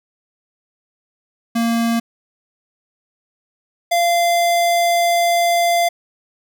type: tone pair in turn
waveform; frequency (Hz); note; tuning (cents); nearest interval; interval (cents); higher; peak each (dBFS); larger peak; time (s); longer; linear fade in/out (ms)
square; 231.3 / 689.5; A#3 / F5; -13 / -22; octave + perfect fifth; 1891; second; -16 / -14; second; 1.55-2 / 3.91-5.89; second; 10
effects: none